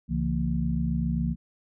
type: tone cluster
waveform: sine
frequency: 67.4 / 140.9 / 168.3 / 228.3 Hz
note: C#2 / C#3 / E3 / A#3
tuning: -48 / +29 / +36 / -36 cents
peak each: -30 / -33 / -27 / -30 dBFS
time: 0.08-1.36 s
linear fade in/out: 50 ms
effects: none